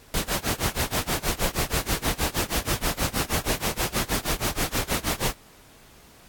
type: noise with tremolo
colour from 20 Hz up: pink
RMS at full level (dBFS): -23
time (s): 0.14-5.34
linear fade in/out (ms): 0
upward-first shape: sine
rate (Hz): 6.3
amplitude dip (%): 95
effects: pink hiss -52 dBFS RMS until 6.28 s + AAC 64 kbps